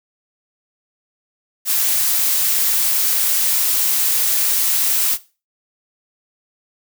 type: noise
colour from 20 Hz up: blue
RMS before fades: -17 dBFS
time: 1.65-5.18 s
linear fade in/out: 50 ms
effects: noise-tail reverb RT60 0.3 s tail -17 dB re dry